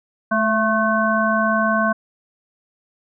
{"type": "harmonic tone with a mistuned harmonic", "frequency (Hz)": 217.2, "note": "A3", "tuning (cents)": -22, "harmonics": [1, 3, 5, 7], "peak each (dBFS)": [-21, -21, -21, -21], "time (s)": [0.31, 1.93], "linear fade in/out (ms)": 10, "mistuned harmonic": 3, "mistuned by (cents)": 44, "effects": []}